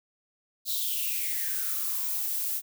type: noise with high-pass filter sweep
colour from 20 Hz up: violet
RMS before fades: -30 dBFS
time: 0.65-2.62 s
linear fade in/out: 50 ms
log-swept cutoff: 4100 to 510 Hz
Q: 6.8
effects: none